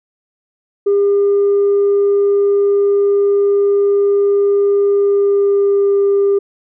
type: tone with pitch glide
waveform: sine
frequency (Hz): 402.5 to 399.3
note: G4 to G4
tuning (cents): +46 to +32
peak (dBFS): -8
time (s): 0.86-6.39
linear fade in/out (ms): 10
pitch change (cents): -14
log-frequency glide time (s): 4.88-5.98
effects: tanh soft clip ceiling -7 dBFS